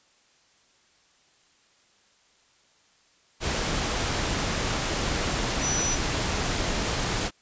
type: tone in noise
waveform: sine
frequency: 5920 Hz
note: F#8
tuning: in tune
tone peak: -26 dBFS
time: 5.6-5.98 s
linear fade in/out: 50 ms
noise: pink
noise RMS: -27 dBFS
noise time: 3.4-7.31 s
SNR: -2 dB
effects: white hiss -62 dBFS RMS until 7.41 s + resampled to 16000 Hz